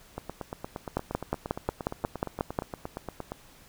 two click trains, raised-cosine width 1 ms, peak -20 / -12 dBFS, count 28 / 10, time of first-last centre 0.18-3.32 / 0.97-2.589 s, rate 8.6 / 5.56 Hz, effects pink hiss -55 dBFS RMS until 3.68 s

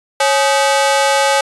sawtooth ring-modulated tone, 698.5 Hz, F5, in tune, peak -4 dBFS, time 0.2-1.41 s, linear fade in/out 5 ms, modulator 148 Hz, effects resampled to 24000 Hz

